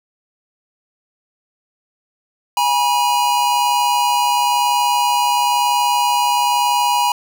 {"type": "tone pair together", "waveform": "square", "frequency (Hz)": [826, 967], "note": ["G#5", "B5"], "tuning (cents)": [-10, -37], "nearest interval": "minor third", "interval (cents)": 273, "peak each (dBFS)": [-19, -16], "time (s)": [2.57, 7.12], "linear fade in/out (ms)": 2, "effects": []}